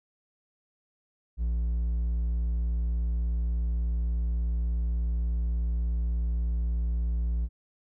sine tone with hard clipping, 58.27 Hz, A#1, in tune, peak -26 dBFS, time 1.37-7.49 s, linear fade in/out 50 ms, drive 3 dB, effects none

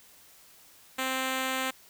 5% pulse tone, 261.6 Hz, C4, in tune, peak -17 dBFS, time 0.98-1.71 s, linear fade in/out 10 ms, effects white hiss -56 dBFS RMS until 1.89 s

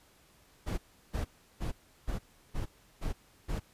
brown noise bursts, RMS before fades -33 dBFS, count 7, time 0.66-3.6 s, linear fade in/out 20 ms, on 120 ms, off 350 ms, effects pink hiss -63 dBFS RMS until 3.73 s + resampled to 32000 Hz

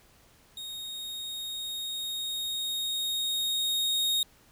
40% pulse tone with level ramp, 3729 Hz, A#7, in tune, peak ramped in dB -36 to -23 dBFS, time 0.57-4.23 s, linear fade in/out 2 ms, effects pink hiss -60 dBFS RMS until 4.51 s

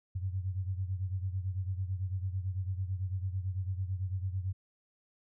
sine beating tone pair, 92.1 / 101.1 Hz, F#2 / G#2, -7 / -46 cents, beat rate 9 Hz, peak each -33 / -38 dBFS, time 0.15-4.53 s, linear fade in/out 10 ms, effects none

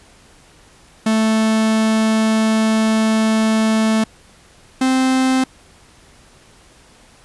45% pulse tone pair in turn, 220 / 260.6 Hz, A3 / C4, 0 / -7 cents, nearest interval minor third, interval 293 cents, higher second, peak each -13 dBFS, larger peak neither, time 1.06-4.04 / 4.81-5.44 s, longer first, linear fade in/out 5 ms, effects pink hiss -48 dBFS RMS until 7.24 s + resampled to 24000 Hz

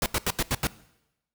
pink noise bursts, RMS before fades -25 dBFS, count 6, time 0.02-0.671 s, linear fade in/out 2 ms, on 41 ms, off 81 ms, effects noise-tail reverb RT60 0.9 s tail -20 dB re dry

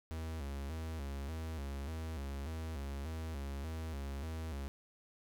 45% pulse tone with vibrato, 74.7 Hz, D2, 30 cents sharp, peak -39 dBFS, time 0.11-4.68 s, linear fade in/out 0 ms, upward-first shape square, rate 1.7 Hz, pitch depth 130 cents each way, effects none

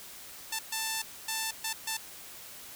5% pulse tone bursts at uneven times, 887 Hz, A5, 14 cents sharp, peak -19 dBFS, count 5, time 0.52-0.59 / 0.72-1.02 / 1.28-1.51 / 1.64-1.73 / 1.87-1.97 s, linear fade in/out 5 ms, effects white hiss -47 dBFS RMS until 2.75 s

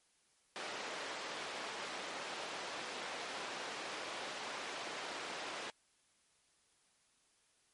pink band-pass noise, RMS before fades -44 dBFS, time 0.56-5.7 s, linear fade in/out 0 ms, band 460 to 4500 Hz, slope 12 dB/octave, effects white hiss -73 dBFS RMS until 7.73 s + MP3 48 kbps

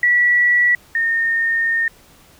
sine tone pair in turn, 1945 / 1831.8 Hz, B6 / A#6, -27 / -31 cents, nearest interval minor second, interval 104 cents, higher first, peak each -11 / -15 dBFS, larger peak first, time 0.03-0.75 / 0.95-1.88 s, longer second, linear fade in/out 2 ms, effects pink hiss -49 dBFS RMS until 2.39 s

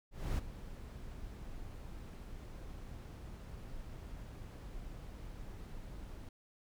brown noise with ADSR envelope, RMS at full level -33 dBFS, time 0.11-6.29 s, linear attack 270 ms, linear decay 20 ms, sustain -14 dB, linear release 3 ms, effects none

